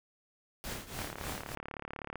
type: noise with tremolo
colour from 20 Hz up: pink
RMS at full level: -38 dBFS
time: 0.64-1.55 s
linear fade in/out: 0 ms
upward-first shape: triangle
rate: 3.4 Hz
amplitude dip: 85%
type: click train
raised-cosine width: 0.5 ms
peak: -25 dBFS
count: 43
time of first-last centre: 0.99-2.157 s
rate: 36 Hz
effects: none